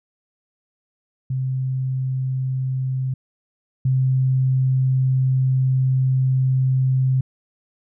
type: tone pair in turn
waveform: sine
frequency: 130.7 / 130.7 Hz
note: C3 / C3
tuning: -1 / -1 cents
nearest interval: unison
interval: 0 cents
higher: neither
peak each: -20 / -15 dBFS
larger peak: second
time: 1.3-3.14 / 3.85-7.21 s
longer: second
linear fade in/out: 5 ms
effects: none